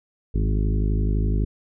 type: harmonic tone with a mistuned harmonic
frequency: 51.91 Hz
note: G#1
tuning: in tune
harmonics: 1 / 2 / 3 / 4 / 5 / 6 / 7 / 8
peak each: -20 / -26 / -30 / -32 / -34 / -36 / -37 / -38 dBFS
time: 0.34-1.45 s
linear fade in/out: 10 ms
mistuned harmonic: 3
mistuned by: +41 cents
effects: none